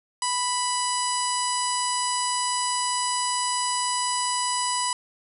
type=harmonic tone with a mistuned harmonic; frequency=987.8 Hz; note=B5; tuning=in tune; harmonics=1 / 2 / 3 / 4 / 5 / 6 / 7 / 8 / 9 / 10; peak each=-26 / -36 / -34 / -39 / -32 / -39 / -41 / -31 / -38 / -34 dBFS; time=0.22-4.93 s; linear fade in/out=2 ms; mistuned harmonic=10; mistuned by=-23 cents; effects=none